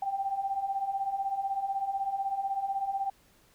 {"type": "beating tone pair", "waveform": "sine", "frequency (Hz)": [772, 788], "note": ["G5", "G5"], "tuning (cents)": [-27, 9], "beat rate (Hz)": 16, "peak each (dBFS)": [-35, -30], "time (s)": [0.02, 3.1], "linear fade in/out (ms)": 5, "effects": ["pink hiss -63 dBFS RMS until 3.54 s"]}